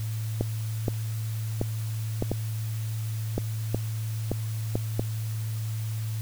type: clicks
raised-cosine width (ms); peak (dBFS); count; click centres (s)
2; -12; 10; 0.41 / 0.882 / 1.614 / 2.224 / 2.316 / 3.38 / 3.746 / 4.316 / 4.755 / 4.995
effects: added 110 Hz sine -28 dBFS peak until 6.21 s + white hiss -45 dBFS RMS until 6.21 s

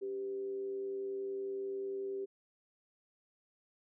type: tone with frequency modulation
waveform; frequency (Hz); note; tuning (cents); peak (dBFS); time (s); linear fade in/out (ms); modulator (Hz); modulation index
sine; 392; G4; 0; -36; 0.01-2.26; 20; 111; 0.25
effects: none

